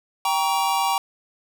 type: chord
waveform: square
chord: G diminished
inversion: none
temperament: just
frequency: 784 / 940.8 / 1128.9 Hz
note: G5 / Bb5 / Db6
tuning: 0 / +16 / +31 cents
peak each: -24 / -24 / -27 dBFS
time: 0.25-0.98 s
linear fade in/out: 2 ms
effects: none